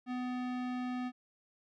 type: tone with low-pass filter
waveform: square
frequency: 250 Hz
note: B3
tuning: 21 cents sharp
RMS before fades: -37 dBFS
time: 0.06-1.12 s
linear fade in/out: 50 ms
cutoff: 2800 Hz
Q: 0.74
effects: none